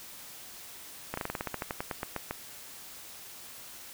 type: slowing click train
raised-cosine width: 0.5 ms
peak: -17 dBFS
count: 16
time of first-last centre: 1.14-2.31 s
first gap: 34 ms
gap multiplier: 1.11
effects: white hiss -47 dBFS RMS until 3.93 s